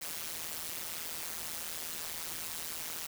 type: noise with amplitude modulation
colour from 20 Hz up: white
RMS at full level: -36 dBFS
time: 0.01-3.07 s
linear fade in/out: 10 ms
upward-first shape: sine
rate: 162 Hz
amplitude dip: 95%
effects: none